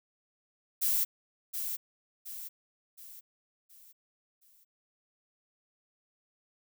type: noise with echo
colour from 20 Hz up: violet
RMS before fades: -28 dBFS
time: 0.81-1.05 s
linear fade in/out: 20 ms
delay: 720 ms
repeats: 5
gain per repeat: -7 dB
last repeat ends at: 4.65 s
effects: none

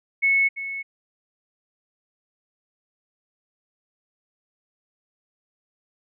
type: tone with echo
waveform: sine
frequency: 2200 Hz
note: C#7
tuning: 14 cents flat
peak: -16 dBFS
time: 0.22-0.49 s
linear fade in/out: 20 ms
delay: 340 ms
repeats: 1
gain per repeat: -12 dB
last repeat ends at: 0.83 s
effects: none

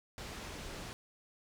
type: low-pass noise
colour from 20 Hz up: pink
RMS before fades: -45 dBFS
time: 0.18-0.93 s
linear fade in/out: 0 ms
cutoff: 7300 Hz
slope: 12 dB/octave
effects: none

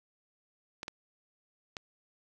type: clicks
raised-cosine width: 0.2 ms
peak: -21 dBFS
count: 3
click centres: 0.831 / 0.881 / 1.768 s
effects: none

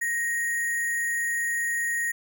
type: tone with sample-and-hold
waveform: sine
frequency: 1875 Hz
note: A#6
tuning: 10 cents sharp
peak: -24 dBFS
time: 0.01-2.12 s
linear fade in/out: 10 ms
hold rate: 8820 Hz
effects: none

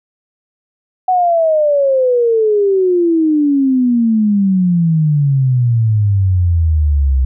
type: exponential sweep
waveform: sine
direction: down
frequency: 749 to 64 Hz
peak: -9 dBFS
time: 1.08-7.25 s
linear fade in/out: 5 ms
effects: none

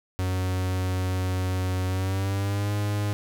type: tone with pitch glide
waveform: 45% pulse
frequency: 92.5 to 103.23 Hz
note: F#2 to G#2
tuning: 0 to -10 cents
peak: -24 dBFS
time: 0.19-3.13 s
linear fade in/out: 0 ms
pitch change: +190 cents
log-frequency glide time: 1.86-2.74 s
effects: none

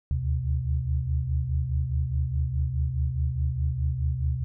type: tone cluster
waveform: sine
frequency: 72.8 / 77.6 / 127.4 Hz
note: D2 / D#2 / C3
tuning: -15 / -4 / -46 cents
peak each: -28 dBFS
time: 0.11-4.44 s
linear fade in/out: 0 ms
effects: none

